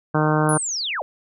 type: harmonic tone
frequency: 153.5 Hz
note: D#3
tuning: 23 cents flat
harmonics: 1 / 2 / 3 / 4 / 5 / 6 / 7 / 8 / 9 / 10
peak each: -20 / -23 / -25 / -26 / -27 / -28 / -28 / -29 / -30 / -30 dBFS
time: 0.14-0.58 s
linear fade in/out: 10 ms
type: linear sweep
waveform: sine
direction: down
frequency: 10590 to 485.4 Hz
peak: -23 dBFS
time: 0.49-1.02 s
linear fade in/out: 0 ms
effects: none